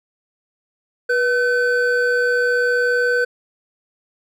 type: tone pair together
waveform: triangle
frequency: 487.4 / 1522.6 Hz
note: B4 / F#6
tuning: -23 / +49 cents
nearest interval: octave + minor sixth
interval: 1972 cents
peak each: -16 dBFS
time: 1.09-3.25 s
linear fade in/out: 10 ms
effects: none